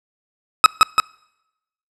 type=tone with echo; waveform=40% pulse; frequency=1278 Hz; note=D#6; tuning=46 cents sharp; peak=-3 dBFS; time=0.64-0.66 s; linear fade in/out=0 ms; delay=170 ms; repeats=2; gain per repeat=-3 dB; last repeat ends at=1 s; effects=noise-tail reverb RT60 0.9 s tail -26 dB re dry + low-pass 8000 Hz 12 dB/octave